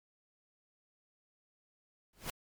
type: noise with exponential growth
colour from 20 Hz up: pink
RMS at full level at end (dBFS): -34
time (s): 2.13-2.3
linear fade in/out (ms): 2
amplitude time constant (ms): 35
effects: MP3 96 kbps